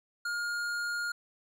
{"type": "tone with tanh clipping", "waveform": "sine", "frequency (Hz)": 1419, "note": "F6", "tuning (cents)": 27, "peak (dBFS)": -33, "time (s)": [0.25, 1.12], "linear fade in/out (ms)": 5, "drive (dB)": 15, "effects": []}